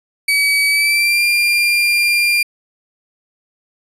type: tone with pitch glide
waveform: 35% pulse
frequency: 2278 to 2394 Hz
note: C#7 to D7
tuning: +47 to +33 cents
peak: -10 dBFS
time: 0.28-2.43 s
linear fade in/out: 5 ms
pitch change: +86 cents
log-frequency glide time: 0.68-1.24 s
effects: resampled to 32000 Hz